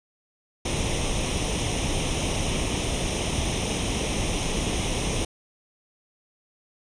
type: noise with comb filter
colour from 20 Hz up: pink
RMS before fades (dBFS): -26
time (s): 0.65-5.25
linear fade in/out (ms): 5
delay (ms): 0.33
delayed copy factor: +0.7
effects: resampled to 22050 Hz